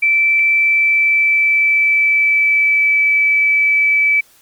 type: tone with pitch glide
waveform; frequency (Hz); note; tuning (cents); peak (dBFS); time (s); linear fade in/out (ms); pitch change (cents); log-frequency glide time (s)
sine; 2328 to 2304; D7 to D7; -16 to -34; -10; 0.02-4.21; 10; -18; 0.52-3.02
effects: white hiss -50 dBFS RMS until 4.41 s + Opus 24 kbps